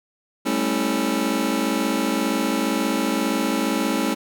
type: chord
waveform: sawtooth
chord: A dominant seventh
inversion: third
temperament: just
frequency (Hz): 198 / 220 / 275 / 330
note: G3 / A3 / C#4 / E4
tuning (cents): +18 / 0 / -14 / +2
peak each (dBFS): -25 / -21 / -20 / -22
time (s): 0.45-4.15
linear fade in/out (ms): 20
effects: none